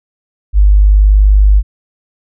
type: tone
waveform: sine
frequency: 50.4 Hz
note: G1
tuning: 49 cents sharp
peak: -3 dBFS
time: 0.53-1.63 s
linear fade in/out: 50 ms
effects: none